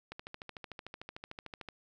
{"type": "click train", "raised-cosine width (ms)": 0.3, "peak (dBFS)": -27, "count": 22, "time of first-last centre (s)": [0.12, 1.687], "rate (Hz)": 13.4, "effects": []}